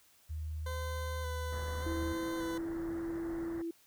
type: tone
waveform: sine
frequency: 77.78 Hz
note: D#2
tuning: in tune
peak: -36 dBFS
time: 0.29-2.14 s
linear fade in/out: 20 ms
type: tone with vibrato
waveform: 20% pulse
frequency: 507 Hz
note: B4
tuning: 45 cents sharp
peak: -35 dBFS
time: 0.66-2.58 s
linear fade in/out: 5 ms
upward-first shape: square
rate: 0.86 Hz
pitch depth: 19 cents each way
type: low-pass noise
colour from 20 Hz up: pink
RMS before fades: -48 dBFS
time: 1.52-3.62 s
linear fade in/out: 5 ms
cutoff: 2000 Hz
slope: 96 dB/octave
type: tone with pitch glide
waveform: sine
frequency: 329.6 to 333.6 Hz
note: E4 to E4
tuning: 0 to +21 cents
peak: -35 dBFS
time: 1.86-3.71 s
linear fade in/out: 5 ms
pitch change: +21 cents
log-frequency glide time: 2.09-3.17 s
effects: white hiss -65 dBFS RMS until 3.86 s